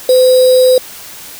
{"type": "tone with sample-and-hold", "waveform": "sine", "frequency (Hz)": 510, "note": "C5", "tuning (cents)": -44, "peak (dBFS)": -4, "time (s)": [0.09, 0.78], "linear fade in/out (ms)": 2, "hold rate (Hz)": 4410, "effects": ["white hiss -31 dBFS RMS until 1.39 s"]}